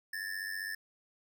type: ring-modulated tone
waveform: square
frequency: 1760 Hz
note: A6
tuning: in tune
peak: -34 dBFS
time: 0.13-0.75 s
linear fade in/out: 5 ms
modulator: 47.6 Hz
effects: none